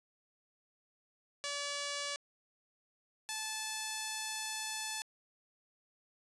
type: tone pair in turn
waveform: 5% pulse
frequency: 573 / 871 Hz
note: D5 / A5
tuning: -43 / -18 cents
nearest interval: perfect fifth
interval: 725 cents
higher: second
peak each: -25 dBFS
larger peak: neither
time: 1.44-2.16 / 3.29-5.02 s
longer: second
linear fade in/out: 0 ms
effects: resampled to 24000 Hz